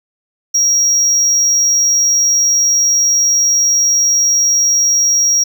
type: tone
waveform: triangle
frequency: 5650 Hz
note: F8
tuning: 19 cents sharp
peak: -8 dBFS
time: 0.54-5.44 s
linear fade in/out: 10 ms
effects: none